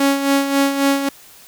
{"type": "tone with tremolo", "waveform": "sawtooth", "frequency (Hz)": 277.2, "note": "C#4", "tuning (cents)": 0, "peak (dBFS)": -8, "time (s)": [0, 1.09], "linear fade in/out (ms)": 5, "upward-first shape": "sine", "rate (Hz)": 3.7, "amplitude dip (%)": 60, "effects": ["white hiss -44 dBFS RMS until 1.47 s"]}